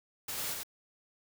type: noise with echo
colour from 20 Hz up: white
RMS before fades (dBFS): -38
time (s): 0.28-0.54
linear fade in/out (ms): 5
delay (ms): 94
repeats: 1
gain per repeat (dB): -2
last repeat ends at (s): 0.634
effects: none